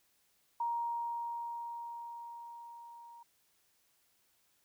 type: tone with level ramp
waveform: sine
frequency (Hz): 939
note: A#5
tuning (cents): +12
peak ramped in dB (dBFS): -31 to -51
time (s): 0.6-3.23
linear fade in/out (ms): 5
effects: white hiss -73 dBFS RMS until 4.64 s